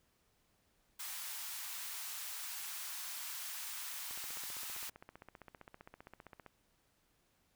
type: high-pass noise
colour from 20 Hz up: white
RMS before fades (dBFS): -44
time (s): 0.99-4.9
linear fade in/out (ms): 10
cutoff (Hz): 850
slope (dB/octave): 24
type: click train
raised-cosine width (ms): 0.5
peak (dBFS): -36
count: 37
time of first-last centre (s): 4.11-6.463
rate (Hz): 15.3
effects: pink hiss -75 dBFS RMS until 7.55 s